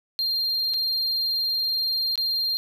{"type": "tone with dropouts", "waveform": "triangle", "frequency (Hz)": 4193, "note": "C8", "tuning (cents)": 3, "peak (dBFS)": -21, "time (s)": [0.19, 2.57], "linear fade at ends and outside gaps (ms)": 0, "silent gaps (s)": [[0.737, 0.741], [2.156, 2.177]], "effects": []}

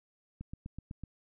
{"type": "click train", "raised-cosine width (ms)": 5, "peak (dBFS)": -29, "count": 6, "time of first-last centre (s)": [0.41, 1.037], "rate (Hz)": 7.98, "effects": []}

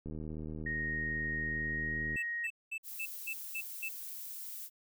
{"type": "click train", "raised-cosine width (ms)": 3, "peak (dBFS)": -30, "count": 164, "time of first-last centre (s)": [0.06, 2.158], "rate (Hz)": 77.7}
{"type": "tone with pitch glide", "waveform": "sine", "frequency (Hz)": [1864.7, 1878.8], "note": ["A#6", "A#6"], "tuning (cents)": [0, 13], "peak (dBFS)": -34, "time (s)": [0.66, 2.47], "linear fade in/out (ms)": 5, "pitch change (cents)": 13, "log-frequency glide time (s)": [1.43, 2.05]}
{"type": "tone bursts", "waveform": "triangle", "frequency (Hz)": 2637, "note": "E7", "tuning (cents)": 0, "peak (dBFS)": -34, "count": 7, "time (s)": [2.16, 3.889], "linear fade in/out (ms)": 10, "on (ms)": 67, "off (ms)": 210}
{"type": "noise", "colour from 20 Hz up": "violet", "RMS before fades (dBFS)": -44, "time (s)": [2.83, 4.7], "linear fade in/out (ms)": 50}
{"effects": []}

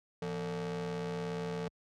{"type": "ring-modulated tone", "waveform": "40% pulse", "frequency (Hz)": 138.59, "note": "C#3", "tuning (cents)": 0, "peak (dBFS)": -31, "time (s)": [0.22, 1.68], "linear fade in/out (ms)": 2, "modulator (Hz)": 308, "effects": ["high-pass 60 Hz 12 dB/octave", "low-pass 6000 Hz 12 dB/octave"]}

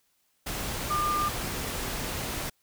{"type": "tone in noise", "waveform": "sine", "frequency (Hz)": 1200, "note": "D6", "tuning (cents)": 37, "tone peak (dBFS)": -25, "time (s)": [0.9, 1.29], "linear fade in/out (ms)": 10, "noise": "pink", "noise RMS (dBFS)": -33, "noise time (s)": [0.46, 2.5], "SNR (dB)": 5, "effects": ["white hiss -71 dBFS RMS until 2.62 s"]}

